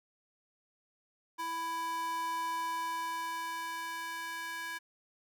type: tone with high-pass filter sweep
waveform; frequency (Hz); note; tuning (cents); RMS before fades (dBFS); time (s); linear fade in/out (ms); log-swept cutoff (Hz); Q
square; 330.8; E4; +6; -37; 1.38-4.79; 20; 830 to 1400; 3.4
effects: none